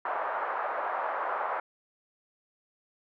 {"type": "band-pass noise", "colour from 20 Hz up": "pink", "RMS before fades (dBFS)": -32, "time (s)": [0.05, 1.6], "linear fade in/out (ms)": 5, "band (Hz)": [630, 1400], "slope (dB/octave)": 24, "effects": []}